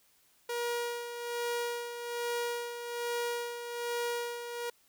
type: tone with tremolo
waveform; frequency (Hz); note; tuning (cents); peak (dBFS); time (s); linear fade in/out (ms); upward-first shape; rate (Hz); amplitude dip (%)
sawtooth; 476.7; A#4; +39; -27; 0.49-4.7; 5; sine; 1.2; 60
effects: white hiss -67 dBFS RMS until 4.88 s